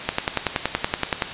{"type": "click train", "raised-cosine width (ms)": 0.3, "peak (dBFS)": -3, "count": 13, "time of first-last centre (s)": [0.09, 1.222], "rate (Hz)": 10.6, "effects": ["white hiss -31 dBFS RMS until 1.33 s", "resampled to 8000 Hz"]}